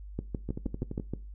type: two click trains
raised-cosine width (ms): 3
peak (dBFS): -19 / -22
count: 7 / 7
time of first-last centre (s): 0.19-1.136 / 0.49-0.998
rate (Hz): 6.34 / 11.8
effects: noise-tail reverb RT60 0.3 s tail -19 dB re dry + added 50 Hz sine -41 dBFS peak until 1.34 s